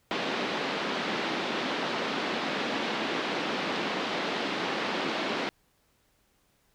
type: band-pass noise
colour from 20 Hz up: pink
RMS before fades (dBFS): -31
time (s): 0.11-5.49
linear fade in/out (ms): 0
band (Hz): 210 to 4100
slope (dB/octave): 24
effects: pink hiss -69 dBFS RMS until 6.74 s